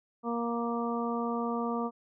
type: harmonic tone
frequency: 234.8 Hz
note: A#3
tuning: 13 cents sharp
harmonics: 1 / 2 / 3 / 4 / 5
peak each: -32 / -35 / -38 / -39 / -37 dBFS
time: 0.23-1.91 s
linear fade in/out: 50 ms
effects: none

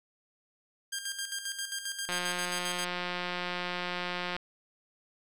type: tone with tremolo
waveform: 10% pulse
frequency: 1601 Hz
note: G6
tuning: 36 cents sharp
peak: -24 dBFS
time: 0.92-2.85 s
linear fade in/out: 10 ms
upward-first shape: square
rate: 7.5 Hz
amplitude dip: 60%
type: click train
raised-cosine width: 0.3 ms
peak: -18 dBFS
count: 406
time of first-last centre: 2.09-4.365 s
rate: 178 Hz
effects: none

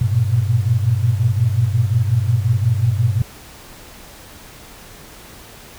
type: tone cluster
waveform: sine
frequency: 98.5 / 116.9 / 122.5 Hz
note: G2 / A#2 / B2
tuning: +9 / +5 / -14 cents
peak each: -18 dBFS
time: 0.01-3.22 s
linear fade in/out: 5 ms
effects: pink hiss -40 dBFS RMS until 5.78 s

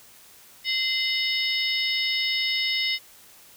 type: harmonic tone with a mistuned harmonic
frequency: 740 Hz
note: F#5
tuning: in tune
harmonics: 3 / 4 / 5 / 6 / 7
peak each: -27 / -28 / -29 / -36 / -30 dBFS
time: 0.64-2.99 s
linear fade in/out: 50 ms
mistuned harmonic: 3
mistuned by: -120 cents
effects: white hiss -51 dBFS RMS until 3.56 s

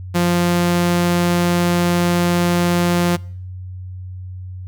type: tone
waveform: sawtooth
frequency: 174.6 Hz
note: F3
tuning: in tune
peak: -10 dBFS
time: 0.14-3.17 s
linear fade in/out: 20 ms
effects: noise-tail reverb RT60 0.6 s tail -24 dB re dry + added 92 Hz sine -28 dBFS peak until 4.67 s

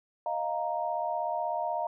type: chord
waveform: sine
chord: Eb suspended second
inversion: none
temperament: equal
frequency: 622.3 / 698.5 / 932.3 Hz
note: Eb5 / F5 / Bb5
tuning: 0 / 0 / 0 cents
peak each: -34 / -32 / -33 dBFS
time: 0.26-1.87 s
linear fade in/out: 2 ms
effects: none

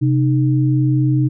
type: tone pair together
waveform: sine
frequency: 130.81 / 306.4 Hz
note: C3 / D#4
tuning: 0 / -27 cents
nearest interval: octave + minor third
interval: 1473 cents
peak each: -13 / -18 dBFS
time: 0.01-1.29 s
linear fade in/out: 20 ms
effects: none

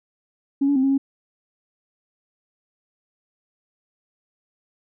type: tone with pitch steps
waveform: sine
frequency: 277.1 / 284.4 / 262.2 / 271.8 / 273.5 Hz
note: C#4 / C#4 / C4 / C#4 / C#4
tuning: -1 / +45 / +4 / -34 / -23 cents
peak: -15 dBFS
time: 0.61-0.98 s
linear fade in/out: 10 ms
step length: 74 ms
effects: tanh soft clip ceiling -11 dBFS

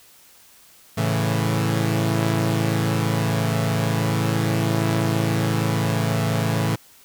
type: chord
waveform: sawtooth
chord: A major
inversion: none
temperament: equal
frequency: 110 / 138.59 / 164.81 Hz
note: A2 / C#3 / E3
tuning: 0 / 0 / 0 cents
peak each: -18 / -22 / -20 dBFS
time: 0.97-6.76 s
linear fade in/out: 10 ms
effects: white hiss -51 dBFS RMS until 7.04 s

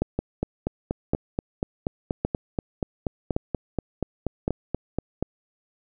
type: two click trains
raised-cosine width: 2 ms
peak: -11 / -9 dBFS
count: 22 / 5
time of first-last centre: 0.19-5.226 / 0.02-4.479 s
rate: 4.17 / 0.897 Hz
effects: none

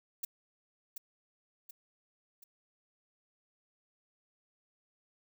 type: noise with echo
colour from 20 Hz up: violet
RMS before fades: -36 dBFS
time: 0.23-0.25 s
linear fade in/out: 5 ms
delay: 730 ms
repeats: 3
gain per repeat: -6 dB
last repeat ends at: 2.44 s
effects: none

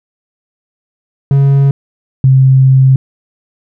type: tone pair in turn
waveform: triangle / sine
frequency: 138.59 / 132.37 Hz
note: C#3 / C3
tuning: 0 / +20 cents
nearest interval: minor second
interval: 80 cents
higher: first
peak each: -3 dBFS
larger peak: neither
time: 1.31-1.71 / 2.24-2.96 s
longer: second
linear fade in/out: 2 ms
effects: none

